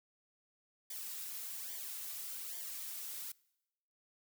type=noise with flanger; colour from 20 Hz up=blue; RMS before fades=-44 dBFS; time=0.9-3.32 s; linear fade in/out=5 ms; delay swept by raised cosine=0.74 to 3.84 ms; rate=1.2 Hz; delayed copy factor=-0.75; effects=noise-tail reverb RT60 0.9 s tail -24 dB re dry